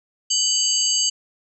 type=tone cluster; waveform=sine; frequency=2981 / 4663 / 6440 / 7630 Hz; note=F#7 / D8 / G8 / A#8; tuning=+12 / -13 / +46 / +39 cents; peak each=-23 dBFS; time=0.3-1.1 s; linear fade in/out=10 ms; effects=none